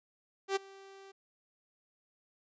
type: tone with ADSR envelope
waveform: sawtooth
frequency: 390 Hz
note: G4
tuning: 9 cents flat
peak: -23 dBFS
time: 0.48-1.12 s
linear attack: 79 ms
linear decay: 16 ms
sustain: -24 dB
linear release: 11 ms
effects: resampled to 16000 Hz

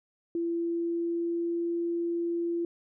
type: tone with pitch glide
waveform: sine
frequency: 337.9 to 340.8 Hz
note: E4 to F4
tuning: +43 to -42 cents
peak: -27 dBFS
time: 0.35-2.65 s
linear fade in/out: 2 ms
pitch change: +15 cents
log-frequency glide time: 0.49-1.76 s
effects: none

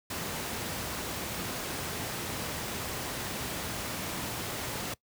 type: noise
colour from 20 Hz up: pink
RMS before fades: -35 dBFS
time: 0.1-4.94 s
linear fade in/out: 5 ms
effects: noise-tail reverb RT60 0.1 s tail -21 dB re dry + high-pass 80 Hz 12 dB/octave

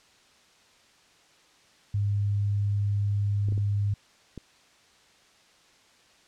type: tone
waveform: sine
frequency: 101.7 Hz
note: G#2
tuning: 36 cents flat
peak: -23 dBFS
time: 1.94-3.94 s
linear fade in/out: 5 ms
type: clicks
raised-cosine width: 3 ms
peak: -25 dBFS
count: 4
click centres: 3.486 / 3.523 / 3.578 / 4.377 s
effects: white hiss -59 dBFS RMS until 6.27 s + low-pass 6000 Hz 12 dB/octave

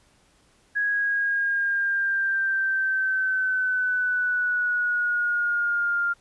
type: exponential sweep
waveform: sine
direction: down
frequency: 1661.2 to 1396.9 Hz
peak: -21 dBFS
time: 0.75-6.14 s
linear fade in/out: 20 ms
effects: pink hiss -61 dBFS RMS until 6.2 s + resampled to 24000 Hz

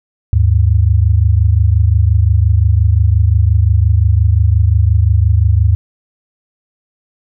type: tone pair together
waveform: sine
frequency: 76.8 / 102.52 Hz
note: D#2 / G#2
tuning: -22 / -22 cents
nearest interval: perfect fourth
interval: 500 cents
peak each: -10 dBFS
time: 0.33-5.75 s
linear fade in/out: 0 ms
effects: none

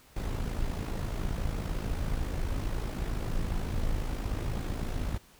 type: noise with amplitude modulation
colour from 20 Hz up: brown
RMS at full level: -29 dBFS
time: 0.16-5.18 s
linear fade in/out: 5 ms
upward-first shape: sine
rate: 54.2 Hz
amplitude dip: 55%
effects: pink hiss -58 dBFS RMS until 5.39 s

